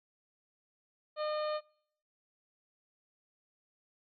harmonic tone, 608 Hz, D#5, 40 cents flat, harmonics 1 / 2 / 3 / 4 / 5 / 6 / 7, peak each -33 / -39 / -49 / -52 / -52 / -52 / -48 dBFS, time 1.16-1.61 s, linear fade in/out 50 ms, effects noise-tail reverb RT60 0.6 s tail -24 dB re dry

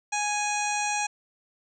harmonic tone, 830.6 Hz, G#5, in tune, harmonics 1 / 2 / 3 / 4 / 5 / 7 / 8 / 9 / 10, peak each -28 / -36 / -31 / -44 / -40 / -36 / -36 / -38 / -43 dBFS, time 0.12-1.07 s, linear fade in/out 10 ms, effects none

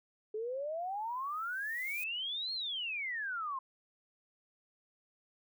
sine exponential two-way sweep, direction up then down, 419.6 to 4314 to 1031 Hz, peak -35 dBFS, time 0.34-3.59 s, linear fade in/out 5 ms, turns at 2.53 s
violet noise with exponential growth, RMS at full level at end -44 dBFS, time 0.79-2.04 s, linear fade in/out 5 ms, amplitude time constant 270 ms
effects none

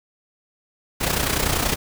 pink noise with amplitude modulation, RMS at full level -19 dBFS, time 1-1.76 s, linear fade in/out 20 ms, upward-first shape sine, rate 30.5 Hz, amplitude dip 65%, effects none

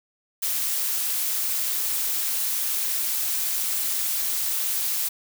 blue noise with amplitude modulation, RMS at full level -23 dBFS, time 0.42-5.09 s, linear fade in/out 10 ms, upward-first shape sine, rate 221 Hz, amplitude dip 55%, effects none

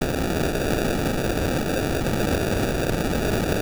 blue noise with sample-and-hold, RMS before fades -23 dBFS, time 0.01-3.61 s, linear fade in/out 5 ms, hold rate 1050 Hz, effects none

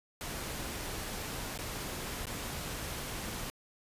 pink noise with dropouts, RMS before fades -39 dBFS, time 0.21-3.5 s, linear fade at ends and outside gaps 0 ms, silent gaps 1.576-1.589 / 2.255-2.269 s, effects resampled to 32000 Hz

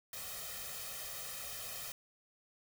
white noise with comb filter, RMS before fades -44 dBFS, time 0.13-1.92 s, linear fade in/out 2 ms, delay 1.6 ms, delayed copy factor +0.95, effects none

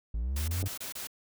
triangle linear sweep, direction up, 51.9 to 98 Hz, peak -27 dBFS, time 0.14-0.68 s, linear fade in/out 5 ms
white noise bursts, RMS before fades -39 dBFS, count 5, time 0.36-1.072 s, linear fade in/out 5 ms, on 120 ms, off 28 ms
clicks, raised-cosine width 2 ms, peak -25 dBFS, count 2, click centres 0.629 / 0.639 s
effects none

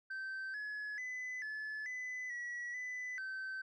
sine tone with pitch steps, 1551 / 1697 / 2008 / 1725 / 2006 / 1931 / 1999 / 1542 Hz, G6 / G#6 / B6 / A6 / B6 / B6 / B6 / G6, -19 / +37 / +28 / -35 / +26 / -39 / +20 / -29 cents, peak -37 dBFS, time 0.1-3.62 s, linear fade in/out 10 ms, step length 440 ms, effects tanh soft clip ceiling -39 dBFS

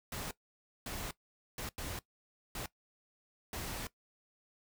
pink noise bursts at uneven times, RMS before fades -41 dBFS, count 6, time 0.12-0.31 / 0.86-1.11 / 1.58-1.69 / 1.78-1.99 / 2.55-2.66 / 3.53-3.87 s, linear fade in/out 2 ms, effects noise-tail reverb RT60 0.1 s tail -18 dB re dry

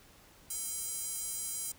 square tone with high-pass filter, 447 Hz, A4, 27 cents sharp, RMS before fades -38 dBFS, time 0.5-1.72 s, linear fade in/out 5 ms, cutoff 8600 Hz, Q 1.8, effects pink hiss -59 dBFS RMS until 1.78 s

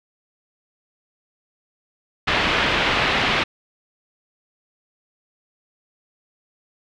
white low-pass noise, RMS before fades -20 dBFS, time 2.27-3.44 s, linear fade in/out 10 ms, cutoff 3200 Hz, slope 24 dB/octave, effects none

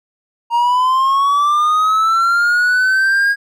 triangle linear sweep, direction up, 932.3 to 1640 Hz, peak -9 dBFS, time 0.5-3.36 s, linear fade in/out 50 ms, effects none

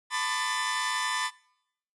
sawtooth tone cluster, 890 / 1004 / 1113 / 1206 / 1769 Hz, A5 / B5 / C#6 / D6 / A6, +20 / +28 / +7 / +46 / +9 cents, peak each -36 / -27 / -35 / -33 / -28 dBFS, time 0.1-1.31 s, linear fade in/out 50 ms, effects noise-tail reverb RT60 0.8 s tail -24 dB re dry + resampled to 24000 Hz

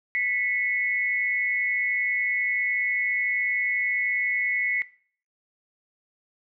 sine tone pair together, 1982.8 / 2193 Hz, B6 / C#7, +6 / -19 cents, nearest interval major second, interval 175 cents, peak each -25 / -26 dBFS, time 0.15-4.82 s, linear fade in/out 0 ms, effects noise-tail reverb RT60 0.5 s tail -18 dB re dry

